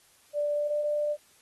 sine tone with pitch glide, 587.3 to 593.1 Hz, D5 to D5, 0 to +17 cents, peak -25 dBFS, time 0.33-1.17 s, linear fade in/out 50 ms, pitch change +17 cents, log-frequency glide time 0.54-0.78 s, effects white hiss -61 dBFS RMS until 1.41 s + AAC 32 kbps

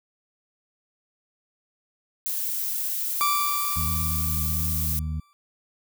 violet noise, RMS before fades -28 dBFS, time 2.26-4.99 s, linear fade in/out 0 ms
40% pulse tone with exponential decay, 1168 Hz, D6, 10 cents flat, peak -19 dBFS, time 3.21-5.33 s, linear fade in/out 0 ms, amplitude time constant 460 ms
harmonic tone, 78 Hz, D#2, 5 cents sharp, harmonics 1 / 2 / 3, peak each -27 / -32 / -41 dBFS, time 3.76-5.2 s, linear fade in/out 5 ms
effects none

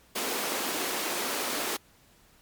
pink high-pass noise, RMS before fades -31 dBFS, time 0.15-1.77 s, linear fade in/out 10 ms, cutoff 260 Hz, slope 24 dB/octave, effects pink hiss -60 dBFS RMS until 2.41 s + MP3 96 kbps

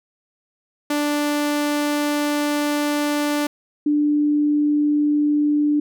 sawtooth / sine tone pair in turn, 293.7 / 295.6 Hz, D4 / D4, 0 / +11 cents, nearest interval unison, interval 11 cents, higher second, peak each -15 dBFS, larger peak neither, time 0.9-3.47 / 3.86-5.8 s, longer first, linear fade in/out 5 ms, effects none

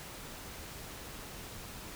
silence, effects pink hiss -46 dBFS RMS until 1.95 s

